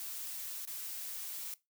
blue noise with dropouts, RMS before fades -42 dBFS, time 0-1.54 s, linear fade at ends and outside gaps 1 ms, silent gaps 0.653-0.674 s, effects noise-tail reverb RT60 0.2 s tail -19 dB re dry

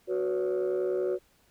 sine chord, F# suspended fourth, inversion none, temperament equal with one note detuned, 370 / 493.9 / 564.7 Hz, F#4 / B4 / C#5, 0 / 0 / +32 cents, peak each -26 / -31 / -32 dBFS, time 0.07-1.19 s, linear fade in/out 50 ms, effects tanh soft clip ceiling -22 dBFS + pink hiss -65 dBFS RMS until 1.5 s

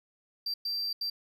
triangle tone bursts at uneven times, 4699 Hz, D8, in tune, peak -29 dBFS, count 3, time 0.46-0.54 / 0.65-0.93 / 1.01-1.1 s, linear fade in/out 5 ms, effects none

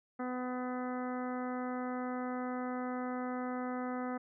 harmonic tone, 251.1 Hz, B3, 29 cents sharp, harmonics 1 / 2 / 3 / 4 / 5 / 6 / 7 / 8, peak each -37 / -42 / -43 / -49 / -45 / -51 / -54 / -54 dBFS, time 0.19-4.18 s, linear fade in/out 10 ms, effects none

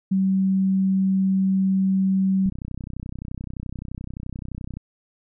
sine tone, 191.3 Hz, G3, 42 cents flat, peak -17 dBFS, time 0.11-2.5 s, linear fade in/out 10 ms
click train, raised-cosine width 5 ms, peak -20 dBFS, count 74, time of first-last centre 2.46-4.77 s, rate 31.6 Hz
effects none

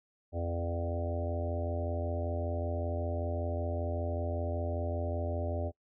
harmonic tone with a mistuned harmonic, 85.2 Hz, F2, 42 cents flat, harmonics 1 / 3 / 4 / 5 / 6 / 7 / 8 / 9, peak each -33 / -42 / -44 / -43 / -49 / -38 / -46 / -47 dBFS, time 0.32-5.72 s, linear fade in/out 50 ms, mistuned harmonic 8, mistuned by +21 cents, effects noise-tail reverb RT60 0.1 s tail -23 dB re dry

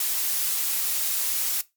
blue noise, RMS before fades -25 dBFS, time 0-1.61 s, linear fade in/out 2 ms, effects noise-tail reverb RT60 0.2 s tail -18 dB re dry + MP3 96 kbps

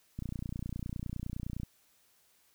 click train, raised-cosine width 5 ms, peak -25 dBFS, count 44, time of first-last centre 0.19-1.633 s, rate 29.8 Hz, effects white hiss -68 dBFS RMS until 2.54 s

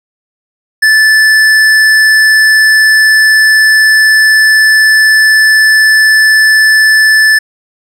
sine tone with hard clipping, 1748 Hz, A6, 12 cents flat, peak -5 dBFS, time 0.82-7.39 s, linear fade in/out 10 ms, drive 11 dB, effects none

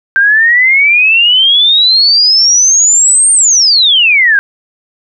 sine exponential two-way sweep, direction up then down, 1564 to 8870 to 1564 Hz, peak -4 dBFS, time 0.16-4.39 s, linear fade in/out 0 ms, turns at 3.32 s, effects none

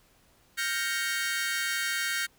sawtooth chord, G half-diminished seventh, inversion third, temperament equal, 1396.9 / 1568 / 1864.7 / 2217 Hz, F6 / G6 / Bb6 / Db7, 0 / 0 / 0 / 0 cents, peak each -32 / -29 / -29 / -32 dBFS, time 0.57-2.27 s, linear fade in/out 20 ms, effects pink hiss -63 dBFS RMS until 2.38 s

